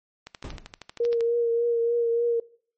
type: click train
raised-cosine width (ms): 0.2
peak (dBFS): -21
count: 13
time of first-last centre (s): 0.27-1.208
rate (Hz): 12.8
type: noise with exponential decay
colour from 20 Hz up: brown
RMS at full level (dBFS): -28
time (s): 0.44-0.79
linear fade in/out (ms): 2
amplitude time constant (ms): 74
type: tone with vibrato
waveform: sine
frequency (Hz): 468.6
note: A#4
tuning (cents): +9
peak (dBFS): -20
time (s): 1-2.4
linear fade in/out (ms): 5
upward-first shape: triangle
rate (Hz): 3.4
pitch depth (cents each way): 26
effects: noise-tail reverb RT60 0.5 s tail -21 dB re dry + MP3 32 kbps